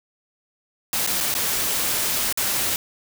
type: noise with dropouts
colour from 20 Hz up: white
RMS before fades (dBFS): -23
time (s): 0.93-2.76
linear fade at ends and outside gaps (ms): 1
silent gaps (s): 1.065-1.073 / 1.204-1.208 / 1.341-1.35 / 2.326-2.374
effects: none